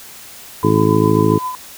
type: tone with tremolo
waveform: sine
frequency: 1008 Hz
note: B5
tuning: 35 cents sharp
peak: -18 dBFS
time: 0.63-1.55 s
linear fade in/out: 0 ms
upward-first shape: triangle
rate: 7.5 Hz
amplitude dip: 60%
type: harmonic tone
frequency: 53.6 Hz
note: A1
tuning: 45 cents flat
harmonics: 2 / 3 / 4 / 5 / 6 / 7 / 8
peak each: -18 / -18 / -20 / -20 / -17 / -21 / -17 dBFS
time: 0.63-1.39 s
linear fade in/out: 20 ms
effects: white hiss -37 dBFS RMS until 1.77 s